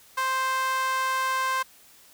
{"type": "tone with high-pass filter", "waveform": "sawtooth", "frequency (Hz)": 523.3, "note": "C5", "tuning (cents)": 0, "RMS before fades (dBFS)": -26, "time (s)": [0.17, 1.63], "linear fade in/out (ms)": 10, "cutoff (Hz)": 1200, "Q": 6.1, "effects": ["white hiss -54 dBFS RMS until 2.13 s"]}